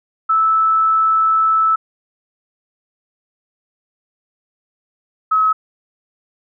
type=tone pair in turn; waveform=sine; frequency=1311 / 1284 Hz; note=E6 / E6; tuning=-10 / -46 cents; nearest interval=unison; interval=36 cents; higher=first; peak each=-11 dBFS; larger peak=neither; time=0.29-1.76 / 5.31-5.53 s; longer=first; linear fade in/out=10 ms; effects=none